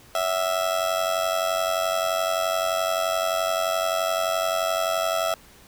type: tone with amplitude modulation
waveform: 30% pulse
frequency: 659.3 Hz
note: E5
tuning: in tune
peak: -16 dBFS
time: 0.15-5.34 s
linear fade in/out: 2 ms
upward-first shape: sine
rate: 91.6 Hz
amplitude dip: 75%
effects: pink hiss -51 dBFS RMS until 5.67 s